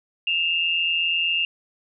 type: tone pair together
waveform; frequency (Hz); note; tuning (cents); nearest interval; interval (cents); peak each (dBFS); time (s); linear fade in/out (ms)
sine; 2635 / 2803; E7 / F7; -1 / +6; minor second; 107; -25 / -21; 0.27-1.45; 2
effects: none